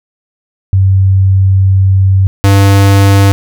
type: tone pair in turn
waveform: sine / square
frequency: 95.8 / 98.84 Hz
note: G2 / G2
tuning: -39 / +15 cents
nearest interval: minor second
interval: 54 cents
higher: second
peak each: -4 dBFS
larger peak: neither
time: 0.73-2.27 / 2.44-3.32 s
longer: first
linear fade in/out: 0 ms
effects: none